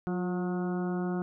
harmonic tone with a mistuned harmonic, 180.8 Hz, F#3, 40 cents flat, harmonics 1 / 2 / 3 / 4 / 5 / 6 / 7 / 8, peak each -30 / -34 / -47 / -41 / -49 / -49 / -47 / -47 dBFS, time 0.07-1.22 s, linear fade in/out 0 ms, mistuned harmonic 2, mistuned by -36 cents, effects none

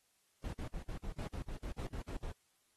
brown noise bursts, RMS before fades -41 dBFS, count 13, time 0.44-2.317 s, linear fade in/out 2 ms, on 89 ms, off 60 ms, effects white hiss -75 dBFS RMS until 2.76 s + AAC 32 kbps

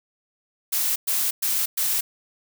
blue noise bursts, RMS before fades -23 dBFS, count 4, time 0.72-2.01 s, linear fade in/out 10 ms, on 240 ms, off 110 ms, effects none

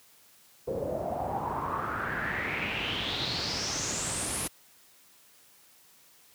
pink noise with low-pass filter sweep, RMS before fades -32 dBFS, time 0.67-4.48 s, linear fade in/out 10 ms, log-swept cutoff 480 to 11000 Hz, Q 6, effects white hiss -59 dBFS RMS until 6.34 s + high-pass 80 Hz 12 dB/octave

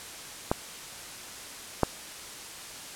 clicks, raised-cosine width 1 ms, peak -9 / -6 dBFS, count 2, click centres 0.515 / 1.833 s, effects white hiss -42 dBFS RMS until 2.95 s + low-pass 10000 Hz 12 dB/octave

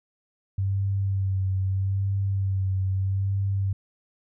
sine tone with vibrato, 96.7 Hz, G2, 23 cents flat, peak -22 dBFS, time 0.58-3.73 s, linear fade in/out 5 ms, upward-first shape sine, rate 0.79 Hz, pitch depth 30 cents each way, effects none

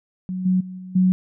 sine tone with level steps, 184.8 Hz, F#3, 2 cents flat, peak -24 / -15 / -31 / -33 / -13 dBFS, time 0.29-1.12 s, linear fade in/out 0 ms, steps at 0.45 / 0.6 / 0.78 / 0.95 s, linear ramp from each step 10 ms, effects none

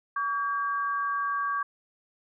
sine tone pair together, 1138 / 1606.5 Hz, C#6 / G6, +45 / +42 cents, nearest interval tritone, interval 597 cents, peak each -27 / -32 dBFS, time 0.16-1.63 s, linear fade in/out 5 ms, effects none

